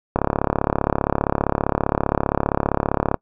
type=click train; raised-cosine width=1 ms; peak=-3 dBFS; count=106; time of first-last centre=0.16-3.143 s; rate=35.2 Hz; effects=noise-tail reverb RT60 0.1 s tail -24 dB re dry